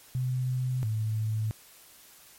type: tone pair in turn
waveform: sine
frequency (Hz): 127.7 / 109.3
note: C3 / A2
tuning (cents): -42 / -11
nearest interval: minor third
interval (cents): 269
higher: first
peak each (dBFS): -26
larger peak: neither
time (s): 0.15-0.83 / 0.83-1.51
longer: neither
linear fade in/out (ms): 0
effects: white hiss -54 dBFS RMS until 2.38 s + MP3 64 kbps